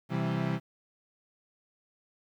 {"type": "chord", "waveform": "35% pulse", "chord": "C major", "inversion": "none", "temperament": "equal", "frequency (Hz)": [130.81, 164.81, 196], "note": ["C3", "E3", "G3"], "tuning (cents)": [0, 0, 0], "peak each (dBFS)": [-31, -30, -32], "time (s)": [0.09, 0.6], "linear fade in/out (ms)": 50, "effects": ["low-pass 3000 Hz 12 dB/octave", "10-bit"]}